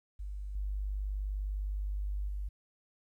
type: tone with level steps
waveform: sine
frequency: 49.77 Hz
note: G1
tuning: 27 cents sharp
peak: -37 / -32 / -34 dBFS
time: 0.19-2.49 s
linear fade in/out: 10 ms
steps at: 0.55 / 2.28 s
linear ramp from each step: 5 ms
effects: 12-bit